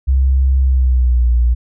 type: tone with pitch glide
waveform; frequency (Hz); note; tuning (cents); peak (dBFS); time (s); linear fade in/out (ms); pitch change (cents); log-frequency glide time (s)
sine; 66.2 to 59.66; C2 to A#1; +21 to +41; -9; 0.07-1.55; 20; -180; 0.61-1.29
effects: none